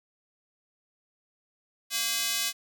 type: tone with high-pass filter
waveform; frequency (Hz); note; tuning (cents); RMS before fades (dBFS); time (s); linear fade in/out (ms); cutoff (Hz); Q
square; 229.5; A#3; -27; -29; 1.9-2.53; 50; 3300; 0.82
effects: none